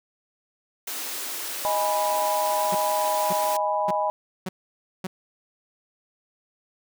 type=high-pass noise; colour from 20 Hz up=white; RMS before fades=-32 dBFS; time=0.87-3.57 s; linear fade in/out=5 ms; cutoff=240 Hz; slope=96 dB/octave
type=chord; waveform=sine; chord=G# minor; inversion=second; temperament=equal with one note detuned; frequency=622.3 / 826.8 / 987.8 Hz; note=D#5 / G#5 / B5; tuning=0 / -8 / 0 cents; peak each=-26 dBFS; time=1.65-4.1 s; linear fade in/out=0 ms
type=tone bursts; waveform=sawtooth; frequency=186.2 Hz; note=F#3; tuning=11 cents sharp; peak=-24 dBFS; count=5; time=2.72-5.07 s; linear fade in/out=5 ms; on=30 ms; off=550 ms
effects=none